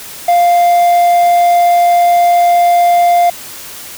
triangle tone with quantisation, 698.5 Hz, F5, in tune, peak -4 dBFS, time 0.28-3.3 s, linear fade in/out 5 ms, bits 5, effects white hiss -29 dBFS RMS until 3.97 s

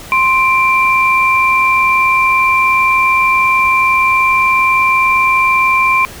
sine tone pair together, 1046.5 / 2357 Hz, C6 / D7, 0 / +6 cents, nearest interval octave + major second, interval 1406 cents, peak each -11 dBFS, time 0.12-6.05 s, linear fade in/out 0 ms, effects pink hiss -32 dBFS RMS until 6.2 s

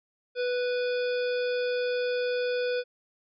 harmonic tone, 493.9 Hz, B4, in tune, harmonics 1 / 3 / 5 / 7 / 9 / 10, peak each -26 / -36 / -40 / -43 / -45 / -46 dBFS, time 0.35-2.84 s, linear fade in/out 50 ms, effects none

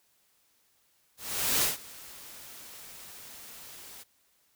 white noise with ADSR envelope, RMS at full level -25 dBFS, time 1.17-4.04 s, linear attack 450 ms, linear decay 150 ms, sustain -22 dB, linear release 22 ms, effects white hiss -69 dBFS RMS until 4.55 s

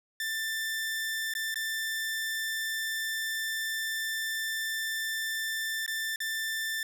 sawtooth tone with dropouts, 1777 Hz, A6, 17 cents sharp, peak -27 dBFS, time 0.2-6.83 s, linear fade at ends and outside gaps 2 ms, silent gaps 1.338-1.351 / 1.543-1.557 / 5.863-5.878 / 6.16-6.203 s, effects none

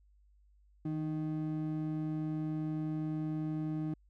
triangle ring-modulated tone, 233.1 Hz, A#3, in tune, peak -28 dBFS, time 0.85-3.94 s, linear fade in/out 5 ms, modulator 75.6 Hz, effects added 50 Hz sine -62 dBFS peak until 4.09 s

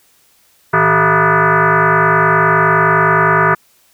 sine tone with frequency modulation, 110.6 Hz, A2, 9 cents sharp, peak -8 dBFS, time 0.73-3.55 s, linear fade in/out 10 ms, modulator 271 Hz, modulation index 5.9, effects white hiss -53 dBFS RMS until 3.93 s

